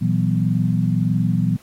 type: tone cluster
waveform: sine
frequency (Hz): 118.9 / 164.9 / 186.6 / 245.4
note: A#2 / E3 / F#3 / B3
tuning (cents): +35 / +1 / +15 / -11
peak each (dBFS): -21 / -20 / -21 / -26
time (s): 0.01-1.57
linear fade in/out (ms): 10
effects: pink hiss -51 dBFS RMS until 1.62 s + AAC 48 kbps